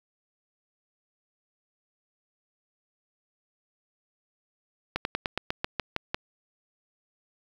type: slowing click train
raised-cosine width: 0.3 ms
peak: -11 dBFS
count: 10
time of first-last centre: 4.96-6.145 s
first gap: 91 ms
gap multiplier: 1.09
effects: 7-bit